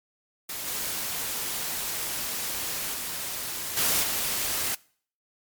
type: noise with level steps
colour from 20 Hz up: white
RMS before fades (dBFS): -34 / -31 / -33 / -24 / -28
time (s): 0.49-4.75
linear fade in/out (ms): 5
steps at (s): 0.66 / 2.93 / 3.76 / 4.02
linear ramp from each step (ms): 20
effects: noise-tail reverb RT60 0.5 s tail -23 dB re dry + MP3 96 kbps